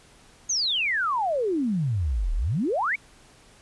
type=exponential two-way sweep; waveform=sine; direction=down then up; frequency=6645 to 35.08 to 2404 Hz; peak=-22 dBFS; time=0.49-2.96 s; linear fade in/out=10 ms; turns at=2.34 s; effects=pink hiss -54 dBFS RMS until 3.61 s + resampled to 24000 Hz